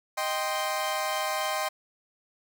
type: chord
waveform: sawtooth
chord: C minor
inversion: first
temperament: equal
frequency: 622.3 / 784 / 1046.5 Hz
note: Eb5 / G5 / C6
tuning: 0 / 0 / 0 cents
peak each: -28 dBFS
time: 0.17-1.69 s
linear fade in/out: 10 ms
effects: none